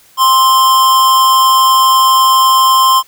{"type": "tone with amplitude modulation", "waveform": "square", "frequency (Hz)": 1048, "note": "C6", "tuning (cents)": 2, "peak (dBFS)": -5, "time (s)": [0.17, 3.03], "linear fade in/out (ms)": 50, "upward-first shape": "sine", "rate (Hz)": 248, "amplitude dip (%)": 35, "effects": ["white hiss -46 dBFS RMS until 3.07 s"]}